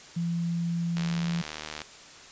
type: tone with pitch glide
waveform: sine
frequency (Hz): 170 to 171.08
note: F3 to F3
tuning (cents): -46 to -35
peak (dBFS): -26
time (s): 0.16-1.42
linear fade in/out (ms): 10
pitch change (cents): +11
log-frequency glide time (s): 1.12-1.23
type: click train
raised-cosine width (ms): 0.2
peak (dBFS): -18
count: 66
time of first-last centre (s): 0.97-1.817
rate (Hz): 76.7
effects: white hiss -48 dBFS RMS until 2.31 s + resampled to 16000 Hz